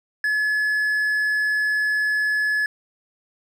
triangle tone, 1708 Hz, G#6, 48 cents sharp, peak -17 dBFS, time 0.24-2.66 s, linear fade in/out 2 ms, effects none

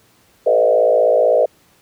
sine tone with frequency modulation, 558 Hz, C#5, 11 cents sharp, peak -10 dBFS, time 0.46-1.46 s, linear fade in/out 10 ms, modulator 55.7 Hz, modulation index 1.9, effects pink hiss -54 dBFS RMS until 1.81 s + high-pass 80 Hz 12 dB/octave

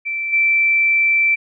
sine tone with level steps, 2335 Hz, D7, 11 cents flat, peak -20 / -12 dBFS, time 0.05-1.36 s, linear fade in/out 20 ms, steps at 0.32 s, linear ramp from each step 20 ms, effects none

